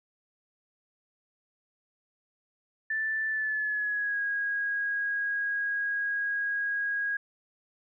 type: tone with pitch glide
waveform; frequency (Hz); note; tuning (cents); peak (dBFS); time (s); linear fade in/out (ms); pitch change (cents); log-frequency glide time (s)
sine; 1762 to 1644; A6 to G#6; +2 to -18; -27; 2.9-7.17; 5; -120; 3.28-4.21
effects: none